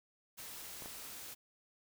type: noise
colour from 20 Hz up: white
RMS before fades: -48 dBFS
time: 0.37-1.35 s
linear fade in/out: 20 ms
type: clicks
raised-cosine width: 1 ms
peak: -34 dBFS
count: 2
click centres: 0.822 / 0.859 s
effects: none